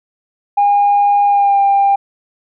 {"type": "tone with pitch glide", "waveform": "sine", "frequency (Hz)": [813, 795.8], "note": ["G#5", "G5"], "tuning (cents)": [-37, 26], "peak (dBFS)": -7, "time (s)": [0.57, 1.96], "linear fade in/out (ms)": 10, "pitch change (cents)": -37, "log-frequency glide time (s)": [1.25, 1.6], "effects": ["tanh soft clip ceiling -5 dBFS"]}